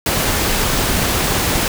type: noise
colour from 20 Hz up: pink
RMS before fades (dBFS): -17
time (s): 0.06-1.68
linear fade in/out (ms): 2
effects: none